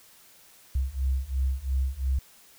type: beating tone pair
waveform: sine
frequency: 64.6 / 67.5 Hz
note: C2 / C#2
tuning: -21 / -45 cents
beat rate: 2.9 Hz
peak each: -28 / -27 dBFS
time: 0.75-2.19 s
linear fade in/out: 5 ms
effects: white hiss -55 dBFS RMS until 2.58 s